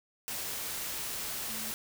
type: tone in noise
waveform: sine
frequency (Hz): 220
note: A3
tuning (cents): 0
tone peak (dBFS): -45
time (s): 1.49-1.71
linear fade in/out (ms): 0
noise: white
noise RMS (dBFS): -37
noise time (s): 0.28-1.74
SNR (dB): -11
effects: none